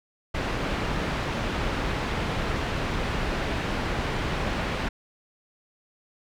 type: low-pass noise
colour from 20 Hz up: pink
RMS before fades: -28 dBFS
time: 0.34-4.89 s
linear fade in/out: 10 ms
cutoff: 2900 Hz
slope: 12 dB/octave
effects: none